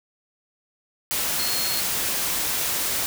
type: tone in noise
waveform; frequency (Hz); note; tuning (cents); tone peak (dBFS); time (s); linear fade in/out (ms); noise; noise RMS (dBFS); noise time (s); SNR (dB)
sine; 4284; C8; +40; -28; 1.39-1.8; 0; white; -25; 1.11-3.06; -6
effects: none